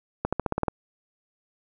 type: accelerating click train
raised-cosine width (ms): 1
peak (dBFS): -10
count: 8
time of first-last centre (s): 0.25-0.682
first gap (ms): 76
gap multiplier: 0.93
effects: none

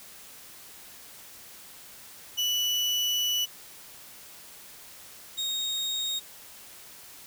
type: tone pair in turn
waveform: 35% pulse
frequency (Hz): 2960 / 3729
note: F#7 / A#7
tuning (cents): 0 / 0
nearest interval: major third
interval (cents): 400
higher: second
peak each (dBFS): -23 / -26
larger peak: first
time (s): 2.37-3.46 / 5.37-6.2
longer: first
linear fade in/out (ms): 20
effects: white hiss -48 dBFS RMS until 7.26 s

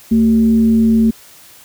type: tone with frequency modulation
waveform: sine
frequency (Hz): 224.8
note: A3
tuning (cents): +37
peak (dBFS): -8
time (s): 0.11-1.11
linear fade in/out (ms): 10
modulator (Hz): 160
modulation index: 0.31
effects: white hiss -42 dBFS RMS until 1.64 s

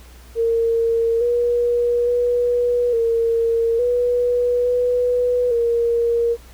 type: tone with pitch steps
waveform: sine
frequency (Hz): 459.5 / 479.7 / 485.2 / 460.2 / 487.8 / 492 / 468.6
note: A#4 / A#4 / B4 / A#4 / B4 / B4 / A#4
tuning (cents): -25 / +50 / -31 / -22 / -21 / -7 / +9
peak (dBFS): -15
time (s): 0.35-6.37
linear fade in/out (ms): 50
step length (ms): 860
effects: added 60 Hz sine -41 dBFS peak until 6.53 s + pink hiss -48 dBFS RMS until 6.53 s

